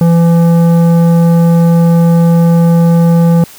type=tone with tanh clipping; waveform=triangle; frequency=168.5 Hz; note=E3; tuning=38 cents sharp; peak=-6 dBFS; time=0.01-3.44 s; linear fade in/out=2 ms; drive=16 dB; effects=white hiss -35 dBFS RMS until 3.58 s